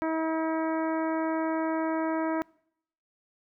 harmonic tone, 320.8 Hz, E4, 47 cents flat, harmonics 1 / 2 / 3 / 4 / 5 / 6 / 7, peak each -28 / -32 / -34 / -39 / -41 / -45 / -47 dBFS, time 0.02-2.42 s, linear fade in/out 0 ms, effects noise-tail reverb RT60 0.7 s tail -24 dB re dry

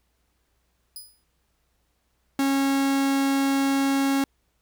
10% pulse tone with exponential decay, 4978 Hz, D#8, in tune, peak -27 dBFS, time 0.96-1.24 s, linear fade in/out 1 ms, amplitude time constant 60 ms
45% pulse tone, 273.9 Hz, C#4, 21 cents flat, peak -20 dBFS, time 2.39-4.24 s, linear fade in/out 2 ms
effects added 60 Hz sine -70 dBFS peak until 4.61 s + pink hiss -72 dBFS RMS until 4.61 s

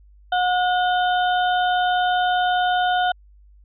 harmonic tone with a mistuned harmonic, 725 Hz, F#5, 35 cents flat, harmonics 1 / 2 / 4 / 5, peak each -18 / -24 / -30 / -32 dBFS, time 0.32-3.12 s, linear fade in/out 5 ms, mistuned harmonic 4, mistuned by +94 cents, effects added 50 Hz sine -47 dBFS peak until 3.64 s

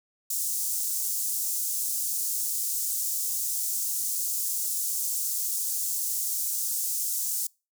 pink high-pass noise, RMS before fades -29 dBFS, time 0.3-7.47 s, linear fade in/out 5 ms, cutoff 6700 Hz, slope 24 dB/octave, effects noise-tail reverb RT60 0.3 s tail -26 dB re dry

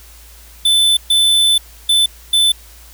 square tone bursts at uneven times, 3517 Hz, A7, 1 cent flat, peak -10 dBFS, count 4, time 0.65-0.97 / 1.1-1.58 / 1.89-2.06 / 2.33-2.52 s, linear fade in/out 5 ms, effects added 57 Hz sine -40 dBFS peak until 2.93 s + white hiss -43 dBFS RMS until 2.93 s

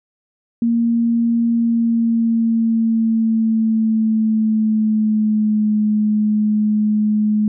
sine tone with pitch glide, 232.7 to 212.2 Hz, A#3 to G#3, -3 to +38 cents, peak -13 dBFS, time 0.62-7.48 s, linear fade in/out 2 ms, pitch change -159 cents, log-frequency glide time 1.5-5.76 s, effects none

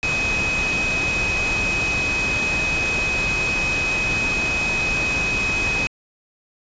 sine tone in noise, 2528 Hz, D#7, 27 cents sharp, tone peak -20 dBFS, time 0.03-5.87 s, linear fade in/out 0 ms, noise pink, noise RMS -26 dBFS, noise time 0.03-5.87 s, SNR +3 dB, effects resampled to 16000 Hz

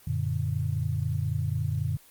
sine chord, Gb augmented, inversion none, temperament equal, 92.5 / 116.54 / 146.83 Hz, Gb2 / Bb2 / D3, 0 / 0 / 0 cents, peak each -30 dBFS, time 0.07-1.97 s, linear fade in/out 5 ms, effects white hiss -55 dBFS RMS until 2.1 s + Opus 24 kbps

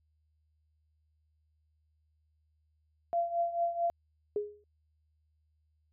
sine tone with tremolo, 685 Hz, F5, 34 cents flat, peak -25 dBFS, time 3.13-3.9 s, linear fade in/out 0 ms, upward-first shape triangle, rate 4.5 Hz, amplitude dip 80%
sine tone with exponential decay, 415.3 Hz, G#4, in tune, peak -26 dBFS, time 4.36-4.64 s, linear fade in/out 2 ms, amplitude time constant 60 ms
effects added 77 Hz sine -70 dBFS peak until 5.92 s

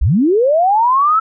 sine linear sweep, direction up, 40.97 to 1332 Hz, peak -9 dBFS, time 0.01-1.2 s, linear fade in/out 10 ms, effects none

